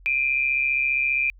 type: tone pair together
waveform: sine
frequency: 2382 / 2517 Hz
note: D7 / D#7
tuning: +24 / +19 cents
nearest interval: minor second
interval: 95 cents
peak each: -21 / -25 dBFS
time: 0.06-1.3 s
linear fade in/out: 0 ms
effects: added 45 Hz sine -46 dBFS peak until 1.39 s